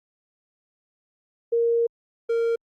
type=tone pair in turn; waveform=sine / triangle; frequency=466.2 / 462.4 Hz; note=A#4 / A#4; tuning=0 / -14 cents; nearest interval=unison; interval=14 cents; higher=first; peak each=-18 dBFS; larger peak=neither; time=1.52-1.87 / 2.29-2.56 s; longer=first; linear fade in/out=10 ms; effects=Opus 32 kbps